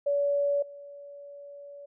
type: tone with level steps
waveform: sine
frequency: 570 Hz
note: C#5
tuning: 48 cents sharp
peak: -23 / -42 dBFS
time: 0.06-1.86 s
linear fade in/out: 10 ms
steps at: 0.62 s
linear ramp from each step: 5 ms
effects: none